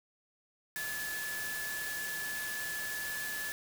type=tone in noise; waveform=sine; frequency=1722 Hz; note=A6; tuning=38 cents flat; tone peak=-37 dBFS; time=0.76-3.52 s; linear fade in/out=0 ms; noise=white; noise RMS=-41 dBFS; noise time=0.76-3.52 s; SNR=+1 dB; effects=none